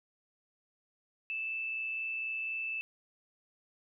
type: tone with amplitude modulation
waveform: sine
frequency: 2637 Hz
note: E7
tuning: in tune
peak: -32 dBFS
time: 1.3-2.81 s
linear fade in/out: 0 ms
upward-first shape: sine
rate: 124 Hz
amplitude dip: 35%
effects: none